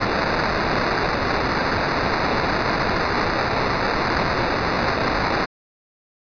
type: noise with sample-and-hold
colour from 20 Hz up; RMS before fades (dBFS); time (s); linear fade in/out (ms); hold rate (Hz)
white; -21; 0-5.46; 20; 3150
effects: resampled to 11025 Hz